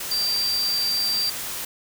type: tone in noise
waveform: sine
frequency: 4699 Hz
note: D8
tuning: in tune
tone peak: -21 dBFS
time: 0.11-1.3 s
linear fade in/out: 5 ms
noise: white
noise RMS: -31 dBFS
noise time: 0-1.65 s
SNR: +7 dB
effects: none